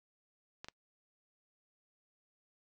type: clicks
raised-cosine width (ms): 0.2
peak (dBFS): -27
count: 2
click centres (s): 0.645 / 0.685
effects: noise-tail reverb RT60 0.1 s tail -25 dB re dry